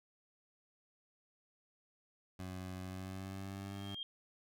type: tone with pitch glide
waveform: 20% pulse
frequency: 92.5 to 99.14 Hz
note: F#2 to G2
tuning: 0 to +20 cents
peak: -38 dBFS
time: 2.39-3.95 s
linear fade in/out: 5 ms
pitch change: +120 cents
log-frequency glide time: 2.79-3.77 s
type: tone with exponential growth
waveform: sine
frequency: 3210 Hz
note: G7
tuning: 40 cents sharp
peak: -38 dBFS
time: 3.57-4.03 s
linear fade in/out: 1 ms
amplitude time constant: 100 ms
effects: none